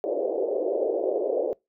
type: band-pass noise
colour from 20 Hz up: pink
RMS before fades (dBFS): -26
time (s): 0.04-1.53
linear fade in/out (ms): 0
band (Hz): 370 to 610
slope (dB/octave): 48
effects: noise-tail reverb RT60 0.2 s tail -24 dB re dry